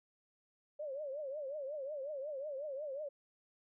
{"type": "tone with vibrato", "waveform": "sine", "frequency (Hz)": 570, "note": "C#5", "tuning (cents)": 48, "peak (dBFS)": -39, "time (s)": [0.79, 3.09], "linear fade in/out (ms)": 10, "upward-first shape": "triangle", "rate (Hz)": 5.5, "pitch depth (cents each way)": 170, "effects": []}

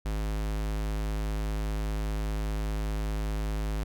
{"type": "tone", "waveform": "square", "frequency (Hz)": 52.5, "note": "G#1", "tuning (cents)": 19, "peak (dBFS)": -29, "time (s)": [0.05, 3.84], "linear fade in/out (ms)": 10, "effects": []}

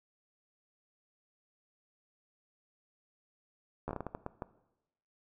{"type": "slowing click train", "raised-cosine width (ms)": 1, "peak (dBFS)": -23, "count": 10, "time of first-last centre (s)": [3.88, 4.422], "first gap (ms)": 12, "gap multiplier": 1.38, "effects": ["noise-tail reverb RT60 0.9 s tail -17 dB re dry"]}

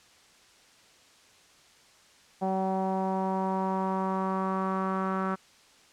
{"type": "tone with low-pass filter sweep", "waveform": "sawtooth", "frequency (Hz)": 190, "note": "F#3", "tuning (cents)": 46, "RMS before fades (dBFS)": -29, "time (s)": [2.41, 5.36], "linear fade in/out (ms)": 20, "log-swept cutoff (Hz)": [770, 1300], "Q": 4.4, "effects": ["white hiss -58 dBFS RMS until 5.92 s", "low-pass 7000 Hz 12 dB/octave"]}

